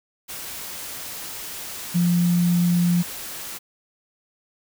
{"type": "tone in noise", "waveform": "sine", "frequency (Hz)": 174.61, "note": "F3", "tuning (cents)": 0, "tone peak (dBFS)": -16, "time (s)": [1.94, 3.03], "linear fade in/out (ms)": 20, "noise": "white", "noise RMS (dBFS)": -34, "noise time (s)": [0.28, 3.59], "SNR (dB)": 15, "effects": []}